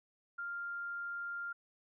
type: tone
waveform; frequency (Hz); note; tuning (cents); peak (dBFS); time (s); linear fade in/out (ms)
sine; 1396.9; F6; 0; -38; 0.38-1.53; 10
effects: none